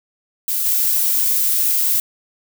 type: noise with level steps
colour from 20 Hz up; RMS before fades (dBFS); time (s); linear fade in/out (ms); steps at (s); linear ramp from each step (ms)
violet; -20 / -17; 0.48-2; 2; 0.65; 10
effects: none